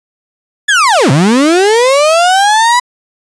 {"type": "linear two-way sweep", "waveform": "35% pulse", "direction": "down then up", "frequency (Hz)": [1760, 124.2, 994], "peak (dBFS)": -4, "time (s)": [0.68, 2.8], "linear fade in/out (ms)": 10, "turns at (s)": 1.11, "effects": ["resampled to 22050 Hz"]}